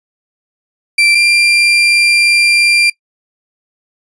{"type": "tone pair in turn", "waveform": "35% pulse", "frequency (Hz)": [2349, 2379], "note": ["D7", "D7"], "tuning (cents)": [0, 22], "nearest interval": "unison", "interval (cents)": 22, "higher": "second", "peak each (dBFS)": -5, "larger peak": "neither", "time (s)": [[0.98, 1.15], [1.15, 2.9]], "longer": "second", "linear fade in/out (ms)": 5, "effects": ["noise-tail reverb RT60 0.1 s tail -22 dB re dry", "resampled to 22050 Hz"]}